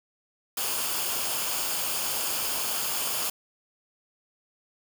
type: noise with comb filter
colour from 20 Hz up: white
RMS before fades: -29 dBFS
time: 0.57-3.3 s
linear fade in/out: 5 ms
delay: 0.51 ms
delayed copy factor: -0.5
effects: none